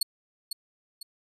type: tone with echo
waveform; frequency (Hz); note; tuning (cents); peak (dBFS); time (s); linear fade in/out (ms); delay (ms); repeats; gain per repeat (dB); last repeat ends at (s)
sawtooth; 4364; C#8; -28; -19; 0.01-0.03; 5; 500; 2; -8; 1.03
effects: resampled to 32000 Hz